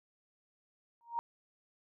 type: tone with exponential growth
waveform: sine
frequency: 936 Hz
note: A#5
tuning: 7 cents sharp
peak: -28 dBFS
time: 1.01-1.19 s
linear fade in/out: 0 ms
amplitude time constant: 37 ms
effects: none